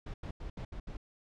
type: noise bursts at uneven times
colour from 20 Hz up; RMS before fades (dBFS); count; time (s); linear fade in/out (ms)
brown; -41; 6; 0.06-0.14 / 0.23-0.31 / 0.4-0.5 / 0.57-0.65 / 0.72-0.8 / 0.87-0.97; 5
effects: low-pass 5000 Hz 12 dB/octave